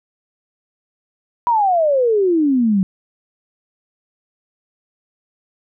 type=exponential sweep; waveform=sine; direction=down; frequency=987.8 to 184.4 Hz; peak=-12 dBFS; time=1.47-2.83 s; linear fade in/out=0 ms; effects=none